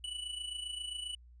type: tone with amplitude modulation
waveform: square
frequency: 2960 Hz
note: F#7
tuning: in tune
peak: -36 dBFS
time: 0.04-1.15 s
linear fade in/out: 2 ms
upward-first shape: sine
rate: 27.5 Hz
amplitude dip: 65%
effects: added 60 Hz sine -54 dBFS peak until 1.4 s + resampled to 22050 Hz